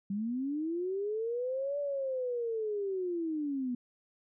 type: linear two-way sweep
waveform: sine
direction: up then down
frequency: 192 to 580 to 240.4 Hz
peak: -31 dBFS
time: 0.1-3.75 s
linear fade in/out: 5 ms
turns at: 1.79 s
effects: none